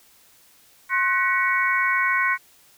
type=tone cluster; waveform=sine; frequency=1067 / 1494 / 1916 / 2223 Hz; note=C6 / F#6 / A#6 / C#7; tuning=+34 / +16 / +47 / +4 cents; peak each=-24 dBFS; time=0.89-2.38 s; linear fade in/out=50 ms; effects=white hiss -55 dBFS RMS until 2.77 s